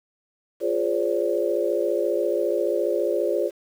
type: chord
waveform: sine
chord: D half-diminished seventh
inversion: first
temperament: equal with one note detuned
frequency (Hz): 349.2 / 415.3 / 523.3 / 577.9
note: F4 / Ab4 / C5 / D5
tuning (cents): 0 / 0 / 0 / -28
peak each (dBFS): -26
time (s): 0.6-3.51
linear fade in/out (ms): 50
effects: 8-bit